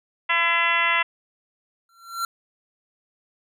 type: harmonic tone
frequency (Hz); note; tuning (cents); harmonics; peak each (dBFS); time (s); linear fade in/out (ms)
337.6; E4; +41; 2 / 3 / 4 / 5 / 6 / 7 / 8 / 9 / 10; -34 / -25 / -27 / -28 / -22 / -33 / -25 / -34 / -34; 0.29-1.03; 10
type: tone with exponential growth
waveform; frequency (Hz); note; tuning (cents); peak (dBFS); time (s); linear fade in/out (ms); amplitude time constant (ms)
square; 1364; F6; -41; -22; 1.89-2.25; 2; 78
effects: none